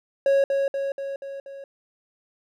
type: tone with echo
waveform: triangle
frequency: 551 Hz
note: C#5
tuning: 11 cents flat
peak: -14 dBFS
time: 0.26-0.44 s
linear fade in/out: 2 ms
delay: 240 ms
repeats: 5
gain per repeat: -4 dB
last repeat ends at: 1.64 s
effects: none